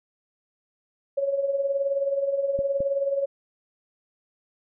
sine tone with tremolo, 554.4 Hz, C#5, in tune, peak -19 dBFS, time 1.17-3.26 s, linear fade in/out 10 ms, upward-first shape triangle, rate 19 Hz, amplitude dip 70%
clicks, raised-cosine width 3 ms, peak -22 dBFS, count 2, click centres 2.59 / 2.805 s
effects none

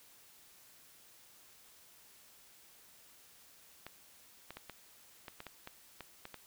clicks, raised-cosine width 0.3 ms, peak -29 dBFS, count 11, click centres 3.866 / 4.506 / 4.57 / 4.697 / 5.282 / 5.404 / 5.467 / 5.674 / 6.007 / 6.254 / 6.343 s, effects white hiss -61 dBFS RMS until 6.46 s

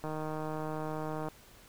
click train, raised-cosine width 1 ms, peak -24 dBFS, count 194, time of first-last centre 0.04-1.285 s, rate 155 Hz, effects pink hiss -57 dBFS RMS until 1.68 s

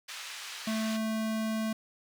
white band-pass noise, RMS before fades -42 dBFS, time 0.08-0.97 s, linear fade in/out 10 ms, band 1200 to 4800 Hz, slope 12 dB/octave
square tone, 220 Hz, A3, in tune, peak -30 dBFS, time 0.67-1.73 s, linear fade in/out 5 ms
effects none

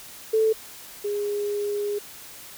sine tone pair in turn, 440 / 410.9 Hz, A4 / G#4, 0 / -18 cents, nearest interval minor second, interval 118 cents, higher first, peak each -17 / -24 dBFS, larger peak first, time 0.33-0.53 / 1.04-1.99 s, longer second, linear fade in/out 10 ms, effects white hiss -43 dBFS RMS until 2.57 s

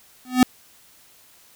square tone with exponential growth, 252.7 Hz, B3, 40 cents sharp, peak -8 dBFS, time 0.25-0.43 s, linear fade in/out 1 ms, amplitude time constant 39 ms, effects white hiss -53 dBFS RMS until 1.55 s

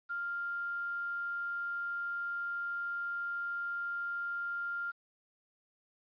sine tone with quantisation, 1396.9 Hz, F6, in tune, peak -34 dBFS, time 0.09-4.92 s, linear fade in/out 20 ms, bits 10, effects resampled to 11025 Hz

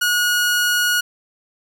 sawtooth tone, 1450 Hz, F#6, 35 cents flat, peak -12 dBFS, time 0.01-1.01 s, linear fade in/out 10 ms, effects none

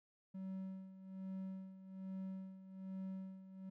triangle tone with tremolo, 190 Hz, F#3, 46 cents sharp, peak -40 dBFS, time 0.34-3.7 s, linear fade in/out 10 ms, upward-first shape sine, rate 1.2 Hz, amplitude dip 75%, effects none

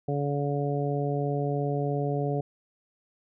harmonic tone, 143 Hz, D3, 46 cents flat, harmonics 1 / 2 / 3 / 4 / 5, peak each -28 / -34 / -31 / -35 / -35 dBFS, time 0.08-2.41 s, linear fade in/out 5 ms, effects none

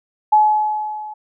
sine tone with level ramp, 852 Hz, G#5, 44 cents sharp, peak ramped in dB -7 to -29 dBFS, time 0.32-1.14 s, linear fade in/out 10 ms, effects none

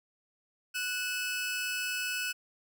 sawtooth tone pair together, 1480 / 2599 Hz, F#6 / E7, 0 / -25 cents, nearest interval minor seventh, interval 975 cents, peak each -31 / -31 dBFS, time 0.74-2.33 s, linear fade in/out 20 ms, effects none

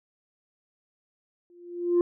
sine tone with exponential growth, 349.2 Hz, F4, in tune, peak -14 dBFS, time 1.5-2.01 s, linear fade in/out 1 ms, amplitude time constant 110 ms, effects tanh soft clip ceiling -16 dBFS

